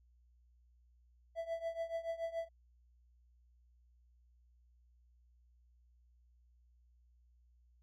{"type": "tone with tremolo", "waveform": "triangle", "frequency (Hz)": 663, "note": "E5", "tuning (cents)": 10, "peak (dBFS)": -32, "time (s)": [1.35, 2.49], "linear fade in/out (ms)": 50, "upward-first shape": "triangle", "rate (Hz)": 7, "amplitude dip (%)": 90, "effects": ["added 60 Hz sine -65 dBFS peak until 7.82 s"]}